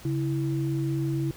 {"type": "tone pair together", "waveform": "sine", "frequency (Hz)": [138.59, 329.3], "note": ["C#3", "E4"], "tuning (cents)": [0, -2], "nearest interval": "octave + minor third", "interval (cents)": 1498, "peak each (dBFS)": [-26, -29], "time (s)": [0.05, 1.31], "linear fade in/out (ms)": 2, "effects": ["pink hiss -48 dBFS RMS until 1.36 s"]}